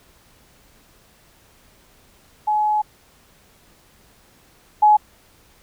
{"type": "tone pair in turn", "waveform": "sine", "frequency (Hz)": [848, 844.7], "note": ["G#5", "G#5"], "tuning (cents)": [36, 29], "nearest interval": "unison", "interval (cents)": 7, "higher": "first", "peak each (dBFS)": [-16, -9], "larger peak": "second", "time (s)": [[2.47, 2.82], [4.82, 4.97]], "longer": "first", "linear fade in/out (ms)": 10, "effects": ["pink hiss -54 dBFS RMS until 5.62 s"]}